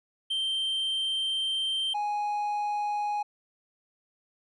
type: tone pair in turn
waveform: triangle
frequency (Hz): 3136 / 830.6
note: G7 / G#5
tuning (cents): 0 / 0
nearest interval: octave + major seventh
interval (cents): 2300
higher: first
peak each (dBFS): -25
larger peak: neither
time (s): 0.3-1.94 / 1.94-3.23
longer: first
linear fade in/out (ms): 10
effects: resampled to 24000 Hz